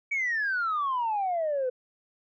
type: exponential sweep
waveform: sine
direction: down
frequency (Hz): 2288 to 493.9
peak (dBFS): -24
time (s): 0.11-1.7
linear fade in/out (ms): 10
effects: tanh soft clip ceiling -22 dBFS